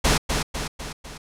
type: noise with echo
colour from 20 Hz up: pink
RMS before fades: -18 dBFS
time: 0.04-0.18 s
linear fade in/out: 10 ms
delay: 250 ms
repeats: 4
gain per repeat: -5 dB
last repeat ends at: 1.18 s
effects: low-pass 9000 Hz 12 dB/octave